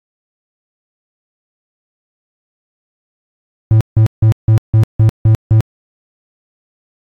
triangle tone bursts, 110 Hz, A2, in tune, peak -3 dBFS, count 8, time 3.71-5.606 s, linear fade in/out 0 ms, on 97 ms, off 160 ms, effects AAC 48 kbps

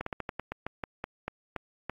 slowing click train, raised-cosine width 0.5 ms, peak -18 dBFS, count 13, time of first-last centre 0.01-1.896 s, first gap 54 ms, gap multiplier 1.18, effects AAC 48 kbps

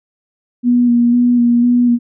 sine tone with vibrato, 241 Hz, B3, 42 cents flat, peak -8 dBFS, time 0.63-1.99 s, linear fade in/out 50 ms, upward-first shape square, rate 2 Hz, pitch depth 18 cents each way, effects none

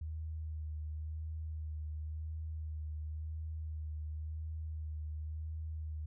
sine tone with vibrato, 77.78 Hz, D#2, in tune, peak -38 dBFS, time 0.01-6.06 s, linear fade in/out 5 ms, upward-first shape sine, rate 0.94 Hz, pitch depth 25 cents each way, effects none

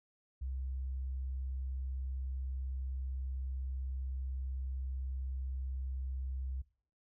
sine tone, 65.41 Hz, C2, in tune, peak -36 dBFS, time 0.41-6.62 s, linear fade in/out 10 ms, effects noise-tail reverb RT60 0.5 s tail -21 dB re dry

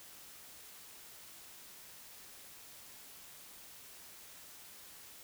silence, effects white hiss -54 dBFS RMS until 5.23 s

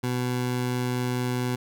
20% pulse tone, 124.5 Hz, B2, 14 cents sharp, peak -20 dBFS, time 0.03-1.56 s, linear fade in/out 10 ms, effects none

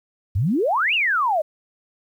sine exponential two-way sweep, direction up then down, 83.5 to 2937 to 585 Hz, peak -17 dBFS, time 0.35-1.42 s, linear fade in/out 10 ms, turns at 0.94 s, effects 9-bit

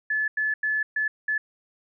sine tone bursts at uneven times, 1726 Hz, A6, 34 cents flat, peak -22 dBFS, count 5, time 0.1-0.28 / 0.37-0.54 / 0.63-0.83 / 0.96-1.08 / 1.28-1.38 s, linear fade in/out 5 ms, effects none

